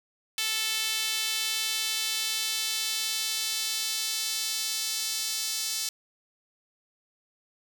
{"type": "tone with high-pass filter sweep", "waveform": "sawtooth", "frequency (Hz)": 439.3, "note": "A4", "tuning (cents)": -3, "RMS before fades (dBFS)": -30, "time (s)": [0.38, 5.89], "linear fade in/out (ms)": 2, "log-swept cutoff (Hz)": [3100, 4800], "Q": 1.5, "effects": []}